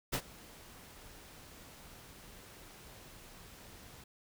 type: noise with ADSR envelope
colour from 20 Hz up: pink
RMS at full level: -32 dBFS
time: 0.12-4.04 s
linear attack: 20 ms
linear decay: 68 ms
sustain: -22 dB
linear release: 4 ms
effects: none